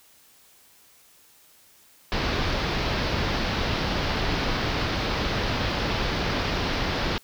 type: low-pass noise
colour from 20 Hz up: pink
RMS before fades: -26 dBFS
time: 2.12-7.18 s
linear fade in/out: 0 ms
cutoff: 5200 Hz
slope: 48 dB/octave
effects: white hiss -56 dBFS RMS until 7.23 s